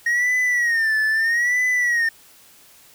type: tone with vibrato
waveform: triangle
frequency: 1868 Hz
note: A#6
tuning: 3 cents sharp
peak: -15 dBFS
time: 0.06-2.09 s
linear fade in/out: 5 ms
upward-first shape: sine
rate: 0.78 Hz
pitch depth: 120 cents each way
effects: white hiss -50 dBFS RMS until 2.94 s